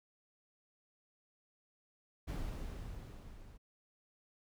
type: noise with level ramp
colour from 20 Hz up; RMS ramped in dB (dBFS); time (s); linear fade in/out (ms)
brown; -38 to -55; 2.27-3.58; 20
effects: none